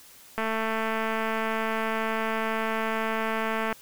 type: click train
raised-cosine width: 0.5 ms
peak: -14 dBFS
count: 744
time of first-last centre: 0.38-3.727 s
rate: 222 Hz
effects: white hiss -51 dBFS RMS until 3.81 s

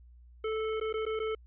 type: tone with dropouts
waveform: square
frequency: 438 Hz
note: A4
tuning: 8 cents flat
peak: -31 dBFS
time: 0.44-1.35 s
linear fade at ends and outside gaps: 5 ms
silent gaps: 0.8-0.811 / 0.928-0.939 / 1.054-1.063 / 1.193-1.199 s
effects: added 60 Hz sine -52 dBFS peak until 1.46 s + resampled to 8000 Hz

